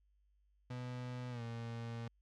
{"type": "tone with pitch glide", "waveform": "35% pulse", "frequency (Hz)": [124.5, 116.16], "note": ["B2", "A#2"], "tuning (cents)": [14, -6], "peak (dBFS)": -40, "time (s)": [0.7, 2.08], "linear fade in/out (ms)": 5, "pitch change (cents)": -120, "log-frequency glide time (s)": [1.3, 1.42], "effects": ["added 50 Hz sine -70 dBFS peak until 2.21 s", "low-pass 5000 Hz 12 dB/octave"]}